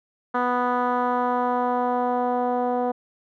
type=tone with low-pass filter sweep; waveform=10% pulse; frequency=246.9 Hz; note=B3; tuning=in tune; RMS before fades=-23 dBFS; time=0.34-2.92 s; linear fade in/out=10 ms; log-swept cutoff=1300 to 670 Hz; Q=1.8; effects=none